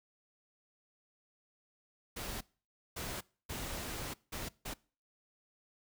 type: noise bursts at uneven times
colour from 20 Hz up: pink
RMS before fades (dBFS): -41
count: 5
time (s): 2.16-2.41 / 2.96-3.21 / 3.49-4.14 / 4.32-4.49 / 4.65-4.74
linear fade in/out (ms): 10
effects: noise-tail reverb RT60 0.4 s tail -23 dB re dry